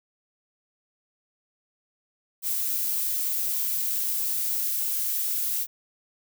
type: noise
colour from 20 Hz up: violet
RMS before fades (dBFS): -27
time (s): 2.42-5.67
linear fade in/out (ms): 50
effects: none